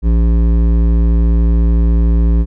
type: tone with hard clipping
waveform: sine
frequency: 56.9 Hz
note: A#1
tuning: 41 cents flat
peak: -10 dBFS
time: 0.02-2.46 s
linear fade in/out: 50 ms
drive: 12 dB
effects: none